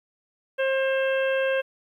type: harmonic tone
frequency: 533 Hz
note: C5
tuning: 32 cents sharp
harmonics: 1 / 2 / 3 / 4 / 5 / 6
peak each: -22 / -37 / -29 / -41 / -33 / -40 dBFS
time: 0.58-1.62 s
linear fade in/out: 20 ms
effects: 10-bit